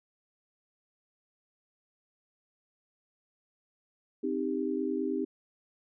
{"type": "chord", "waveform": "sine", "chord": "C minor", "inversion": "none", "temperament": "equal with one note detuned", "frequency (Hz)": [261.6, 311.1, 396.1], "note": ["C4", "Eb4", "G4"], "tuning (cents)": [0, 0, 18], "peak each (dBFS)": -33, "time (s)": [4.23, 5.25], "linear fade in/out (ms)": 10, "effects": []}